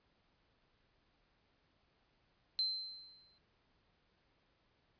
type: tone with exponential decay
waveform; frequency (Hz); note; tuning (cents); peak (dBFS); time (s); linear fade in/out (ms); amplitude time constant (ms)
sine; 4100; C8; -36; -30; 2.59-3.38; 0; 170
effects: pink hiss -75 dBFS RMS until 4.99 s + resampled to 11025 Hz